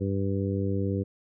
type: harmonic tone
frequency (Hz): 98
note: G2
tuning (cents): 0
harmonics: 1 / 2 / 3 / 4 / 5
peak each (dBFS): -28 / -31 / -33 / -34 / -35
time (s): 0-1.04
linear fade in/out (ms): 20
effects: none